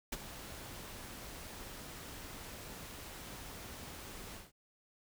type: noise with ADSR envelope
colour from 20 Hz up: pink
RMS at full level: -36 dBFS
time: 0.12-4.52 s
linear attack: 8 ms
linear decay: 27 ms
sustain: -12 dB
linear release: 180 ms
effects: none